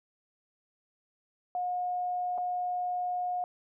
sine tone with dropouts, 720 Hz, F#5, 47 cents flat, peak -29 dBFS, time 1.55-3.44 s, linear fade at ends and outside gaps 1 ms, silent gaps 2.378-2.382 s, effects none

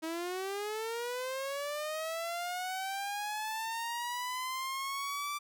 sawtooth linear sweep, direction up, 316.4 to 1174.7 Hz, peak -31 dBFS, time 0.02-5.39 s, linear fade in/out 20 ms, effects none

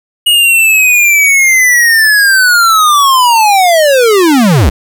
square linear sweep, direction down, 2894 to 52.9 Hz, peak -5 dBFS, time 0.26-4.7 s, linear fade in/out 10 ms, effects none

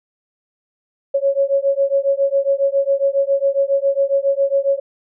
sine beating tone pair, 549 / 556.3 Hz, C#5 / C#5, -17 / +6 cents, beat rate 7.3 Hz, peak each -17 / -17 dBFS, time 1.14-4.8 s, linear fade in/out 10 ms, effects none

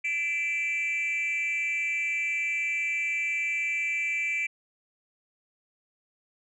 sine tone with frequency modulation, 2338 Hz, D7, 8 cents flat, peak -24 dBFS, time 0.04-4.47 s, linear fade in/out 10 ms, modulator 317 Hz, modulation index 0.58, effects tanh soft clip ceiling -24 dBFS

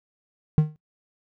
triangle tone with exponential decay, 153.4 Hz, D#3, 24 cents flat, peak -8 dBFS, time 0.58-0.76 s, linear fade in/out 0 ms, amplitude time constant 37 ms, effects noise-tail reverb RT60 0.1 s tail -19 dB re dry

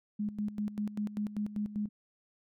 sine tone with tremolo, 208.8 Hz, G#3, 10 cents sharp, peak -30 dBFS, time 0.19-1.89 s, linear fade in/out 10 ms, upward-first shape square, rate 5.1 Hz, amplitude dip 75%, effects none

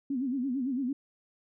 sine tone with vibrato, 260.7 Hz, C4, 6 cents flat, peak -28 dBFS, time 0.1-0.93 s, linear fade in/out 5 ms, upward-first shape sine, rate 8.9 Hz, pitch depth 140 cents each way, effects none

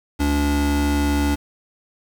square tone pair together, 72 / 288.3 Hz, D2 / D4, -34 / -32 cents, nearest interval 2 octaves, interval 2402 cents, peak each -21 dBFS, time 0.19-1.36 s, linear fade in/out 20 ms, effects 7-bit

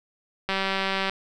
click train, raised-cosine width 0.3 ms, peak -10 dBFS, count 118, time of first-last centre 0.49-1.096 s, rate 193 Hz, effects none

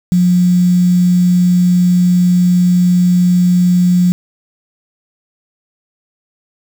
sine tone with quantisation, 178.7 Hz, F3, 40 cents sharp, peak -7 dBFS, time 0.12-4.12 s, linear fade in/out 0 ms, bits 5, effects none

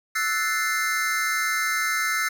square chord, F# half-diminished seventh, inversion third, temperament equal, 1318.5 / 1480 / 1760 / 2093 Hz, E6 / F#6 / A6 / C7, 0 / 0 / 0 / 0 cents, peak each -29 / -31 / -29 / -27 dBFS, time 0.15-2.29 s, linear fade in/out 10 ms, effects none

